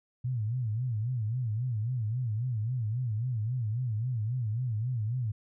sine tone with vibrato, 116.54 Hz, A#2, in tune, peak -28 dBFS, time 0.24-5.32 s, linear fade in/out 10 ms, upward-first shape sine, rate 3.7 Hz, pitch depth 180 cents each way, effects none

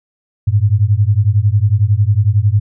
sine beating tone pair, 98.3 / 109.3 Hz, G2 / A2, +5 / -11 cents, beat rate 11 Hz, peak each -12 dBFS, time 0.47-2.6 s, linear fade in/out 10 ms, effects none

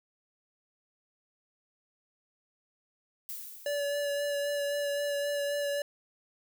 violet noise with exponential decay, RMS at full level -38 dBFS, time 3.29-4.4 s, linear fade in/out 0 ms, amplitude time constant 240 ms
square tone with vibrato, 574 Hz, D5, 40 cents flat, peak -30 dBFS, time 3.66-5.82 s, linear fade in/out 2 ms, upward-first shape sine, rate 3.8 Hz, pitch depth 16 cents each way
effects none

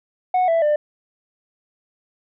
sine tone with pitch steps, 735 / 662.4 / 597 Hz, F#5 / E5 / D5, -12 / +8 / +28 cents, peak -12 dBFS, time 0.34-0.76 s, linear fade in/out 5 ms, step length 140 ms, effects tanh soft clip ceiling -14 dBFS

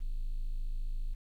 triangle tone, 27.26 Hz, A0, 15 cents flat, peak -28 dBFS, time 0-1.15 s, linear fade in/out 20 ms, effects tanh soft clip ceiling -27 dBFS + 11-bit

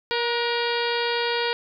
harmonic tone with a mistuned harmonic, 472.2 Hz, A#4, 22 cents sharp, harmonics 1 / 2 / 3 / 4 / 5 / 6 / 7 / 8 / 9 / 10, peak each -26 / -29 / -31 / -32 / -33 / -34 / -34 / -35 / -36 / -36 dBFS, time 0.11-1.53 s, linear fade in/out 0 ms, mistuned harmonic 3, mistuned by +46 cents, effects none

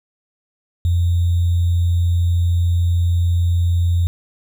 sine tone with sample-and-hold, 86.7 Hz, F2, 12 cents flat, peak -13 dBFS, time 0.85-4.07 s, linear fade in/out 0 ms, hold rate 3675 Hz, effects none

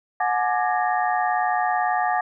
sine tone cluster, 731 / 849 / 1184 / 1677 / 1841 Hz, F#5 / G#5 / D6 / G#6 / A#6, -21 / +38 / +14 / +16 / -22 cents, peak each -22 / -25 / -28 / -31 / -30 dBFS, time 0.2-2.21 s, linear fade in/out 5 ms, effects none

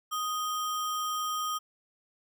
sine tone with sample-and-hold, 1244.5 Hz, D#6, in tune, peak -29 dBFS, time 0.11-1.59 s, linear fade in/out 20 ms, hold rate 4410 Hz, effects none

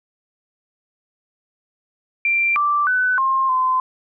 sine tone with pitch steps, 2363 / 1172 / 1502 / 1063 / 1029 Hz, D7 / D6 / F#6 / C6 / C6, +10 / -4 / +26 / +27 / -29 cents, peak -15 dBFS, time 2.25-3.8 s, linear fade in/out 2 ms, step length 310 ms, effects none

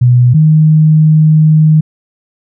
sine tone pair in turn, 123.47 / 155.56 Hz, B2 / D#3, 0 / 0 cents, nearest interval major third, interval 400 cents, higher second, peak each -3 dBFS, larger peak neither, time 0.01-0.34 / 0.34-1.81 s, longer second, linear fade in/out 10 ms, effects none

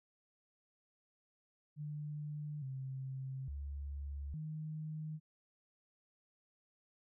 sine tone with pitch steps, 149.1 / 132.9 / 70.8 / 155.1 Hz, D3 / C3 / C#2 / D#3, +27 / +27 / +37 / -5 cents, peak -40 dBFS, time 1.76-5.2 s, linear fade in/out 50 ms, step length 860 ms, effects none

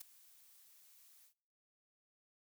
blue noise with ADSR envelope, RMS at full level -45 dBFS, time 0-1.34 s, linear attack 11 ms, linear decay 8 ms, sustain -19 dB, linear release 100 ms, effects noise-tail reverb RT60 0.8 s tail -26 dB re dry

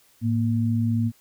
sine tone pair together, 109.31 / 233.1 Hz, A2 / A#3, -11 / 0 cents, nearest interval octave + minor second, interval 1311 cents, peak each -22 / -23 dBFS, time 0.21-1.12 s, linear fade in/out 50 ms, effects white hiss -59 dBFS RMS until 1.2 s

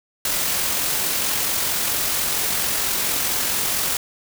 white noise with amplitude modulation, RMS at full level -21 dBFS, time 0.25-3.97 s, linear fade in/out 2 ms, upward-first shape sine, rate 44.4 Hz, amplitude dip 25%, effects none

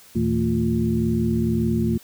sine tone cluster, 80.4 / 117.4 / 162.2 / 224.2 / 351.4 Hz, E2 / A#2 / E3 / A3 / F4, -43 / +13 / -28 / +33 / +11 cents, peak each -28 / -26 / -27 / -21 / -27 dBFS, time 0.15-1.98 s, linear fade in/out 10 ms, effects white hiss -49 dBFS RMS until 2.03 s

